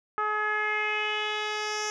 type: tone with low-pass filter sweep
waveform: 10% pulse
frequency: 424.1 Hz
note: G#4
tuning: 36 cents sharp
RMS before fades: -29 dBFS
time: 0.18-1.9 s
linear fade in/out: 0 ms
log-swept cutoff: 1300 to 6000 Hz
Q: 3.4
effects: none